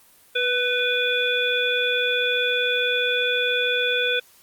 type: harmonic tone with a mistuned harmonic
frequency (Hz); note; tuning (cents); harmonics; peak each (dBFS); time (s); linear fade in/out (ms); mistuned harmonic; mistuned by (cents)
492.3; B4; -6; 1 / 3 / 5 / 7; -25 / -25 / -25 / -25; 0.35-4.2; 10; 3; +26
effects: white hiss -54 dBFS RMS until 4.42 s + Opus 32 kbps